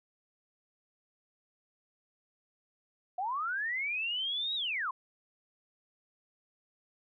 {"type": "linear two-way sweep", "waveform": "sine", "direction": "up then down", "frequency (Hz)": [695, 3871, 979], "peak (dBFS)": -31, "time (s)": [3.18, 4.91], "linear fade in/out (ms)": 5, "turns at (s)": 4.55, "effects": []}